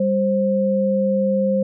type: tone pair together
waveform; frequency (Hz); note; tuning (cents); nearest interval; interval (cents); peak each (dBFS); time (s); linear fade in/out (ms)
sine; 197.78 / 528; G3 / C5; +16 / +16; octave + perfect fourth; 1700; -19 / -18; 0-1.63; 5
effects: none